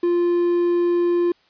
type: tone with quantisation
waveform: triangle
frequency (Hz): 348.3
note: F4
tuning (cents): -5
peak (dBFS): -14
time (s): 0.03-1.32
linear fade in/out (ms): 5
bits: 7
effects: white hiss -59 dBFS RMS until 1.49 s + resampled to 11025 Hz